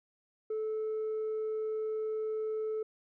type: tone with tanh clipping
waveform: triangle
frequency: 435.3 Hz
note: A4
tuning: 19 cents flat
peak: -32 dBFS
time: 0.5-2.83 s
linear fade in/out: 5 ms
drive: 6 dB
effects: none